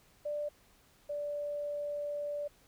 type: tone pair in turn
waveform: sine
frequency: 590 / 583.9 Hz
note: D5 / D5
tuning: +8 / -10 cents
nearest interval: unison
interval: 18 cents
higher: first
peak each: -33 / -34 dBFS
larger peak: first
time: 0.25-0.49 / 1.09-2.48 s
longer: second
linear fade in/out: 10 ms
effects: pink hiss -65 dBFS RMS until 2.67 s